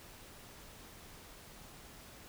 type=silence; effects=pink hiss -54 dBFS RMS until 2.28 s